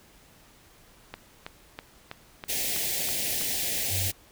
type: click train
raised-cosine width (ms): 0.3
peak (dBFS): -20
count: 8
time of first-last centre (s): 1.14-3.413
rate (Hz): 3.08
type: band-stop noise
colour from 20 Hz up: white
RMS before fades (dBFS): -29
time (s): 2.48-4.12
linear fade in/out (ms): 20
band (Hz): 790 to 1800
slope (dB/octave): 48
type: tone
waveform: sine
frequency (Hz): 94.8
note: F#2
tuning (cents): +43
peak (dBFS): -29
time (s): 3.89-4.12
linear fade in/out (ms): 50
effects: pink hiss -56 dBFS RMS until 4.31 s